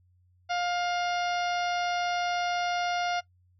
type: harmonic tone with a mistuned harmonic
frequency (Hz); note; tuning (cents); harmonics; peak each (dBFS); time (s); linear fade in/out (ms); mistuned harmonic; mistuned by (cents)
706; F5; +19; 1 / 2 / 3 / 4 / 5 / 6 / 7 / 8; -28 / -34 / -38 / -40 / -42 / -44 / -45 / -46; 0.49-3.21; 20; 6; +30
effects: noise-tail reverb RT60 0.1 s tail -19 dB re dry + added 90 Hz sine -61 dBFS peak until 3.59 s